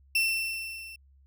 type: tone with level ramp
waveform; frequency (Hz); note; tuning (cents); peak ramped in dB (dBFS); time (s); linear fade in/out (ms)
35% pulse; 2688; E7; +33; -20 to -41; 0.15-0.96; 5
effects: added 68 Hz sine -56 dBFS peak until 1.26 s